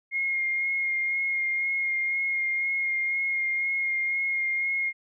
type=tone with vibrato; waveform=sine; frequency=2140 Hz; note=C7; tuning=38 cents sharp; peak=-24 dBFS; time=0.11-4.93 s; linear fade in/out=50 ms; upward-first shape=sine; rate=2 Hz; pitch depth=17 cents each way; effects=none